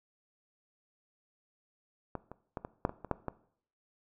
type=clicks; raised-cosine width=1 ms; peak=-22 / -30 / -22 / -25 / -13 / -24 / -27 / -15 / -20 dBFS; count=9; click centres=2.153 / 2.316 / 2.572 / 2.649 / 2.851 / 2.894 / 3.047 / 3.113 / 3.283 s; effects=noise-tail reverb RT60 0.6 s tail -18 dB re dry